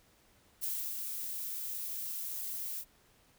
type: noise with ADSR envelope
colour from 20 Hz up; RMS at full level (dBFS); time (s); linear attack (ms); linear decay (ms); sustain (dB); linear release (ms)
violet; -35; 0.61-2.85; 27; 290; -4; 59
effects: pink hiss -66 dBFS RMS until 3.38 s